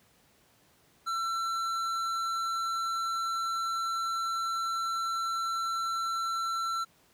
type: tone with tanh clipping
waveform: sine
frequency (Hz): 1345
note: E6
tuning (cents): +34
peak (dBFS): -31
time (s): 1.06-6.85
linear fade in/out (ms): 20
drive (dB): 13
effects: pink hiss -64 dBFS RMS until 7.13 s + high-pass 80 Hz 12 dB/octave